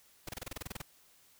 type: noise bursts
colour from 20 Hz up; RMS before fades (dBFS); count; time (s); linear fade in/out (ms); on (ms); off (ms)
pink; -40; 12; 0.27-0.818; 5; 20; 28
effects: white hiss -64 dBFS RMS until 1.39 s